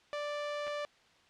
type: tone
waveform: sawtooth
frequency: 587.3 Hz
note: D5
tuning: in tune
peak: -31 dBFS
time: 0.13-0.85 s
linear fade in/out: 0 ms
type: clicks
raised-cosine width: 0.3 ms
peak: -31 dBFS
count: 2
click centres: 0.668 / 0.679 s
effects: white hiss -64 dBFS RMS until 1.29 s + low-pass 4000 Hz 12 dB/octave